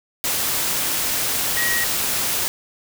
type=tone in noise; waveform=sine; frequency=1900 Hz; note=A#6; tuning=33 cents sharp; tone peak=-21 dBFS; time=1.57-1.84 s; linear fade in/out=0 ms; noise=white; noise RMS=-22 dBFS; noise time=0.24-2.48 s; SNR=-2 dB; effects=none